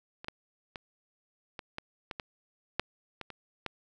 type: clicks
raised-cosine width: 0.3 ms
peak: -27 / -19 / -23 / -23 / -20 / -21 / -20 / -11 / -23 / -27 / -18 dBFS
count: 11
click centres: 0.245 / 0.284 / 0.758 / 1.592 / 1.784 / 2.112 / 2.198 / 2.796 / 3.213 / 3.303 / 3.663 s
effects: none